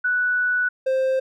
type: tone pair in turn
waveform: sine / triangle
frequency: 1480 / 525.5 Hz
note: F#6 / C5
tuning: 0 / +7 cents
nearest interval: octave + tritone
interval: 1793 cents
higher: first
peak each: -18 / -16 dBFS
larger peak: second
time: 0.04-0.69 / 0.86-1.2 s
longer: first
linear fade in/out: 10 ms
effects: none